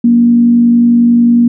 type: tone with frequency modulation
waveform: sine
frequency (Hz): 236.9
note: A#3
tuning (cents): +28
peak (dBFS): -4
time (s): 0.04-1.48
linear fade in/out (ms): 5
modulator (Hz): 51.1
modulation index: 0.24
effects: none